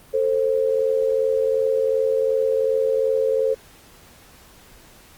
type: tone pair together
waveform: sine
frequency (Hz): 445.4 / 528.1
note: A4 / C5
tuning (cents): +21 / +16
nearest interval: minor third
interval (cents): 295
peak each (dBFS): -20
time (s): 0.13-3.55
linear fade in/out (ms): 20
effects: pink hiss -49 dBFS RMS until 5.17 s + Opus 32 kbps